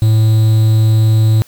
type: tone with quantisation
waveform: triangle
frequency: 109.8 Hz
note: A2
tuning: 3 cents flat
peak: -5 dBFS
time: 0.02-1.42 s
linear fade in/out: 0 ms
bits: 5
effects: white hiss -47 dBFS RMS until 1.47 s